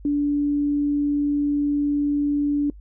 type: tone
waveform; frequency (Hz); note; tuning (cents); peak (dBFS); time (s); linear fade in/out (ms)
sine; 289.6; D4; -24; -18; 0.05-2.7; 2
effects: noise-tail reverb RT60 0.1 s tail -24 dB re dry + added 50 Hz sine -40 dBFS peak until 2.8 s